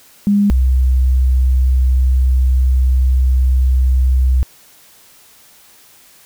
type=tone pair in turn; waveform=sine; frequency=203.2 / 64.14 Hz; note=G#3 / C2; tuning=-38 / -34 cents; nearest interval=octave + minor sixth; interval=1996 cents; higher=first; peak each=-9 / -9 dBFS; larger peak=neither; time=0.27-0.5 / 0.5-4.43 s; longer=second; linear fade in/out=0 ms; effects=white hiss -46 dBFS RMS until 6.25 s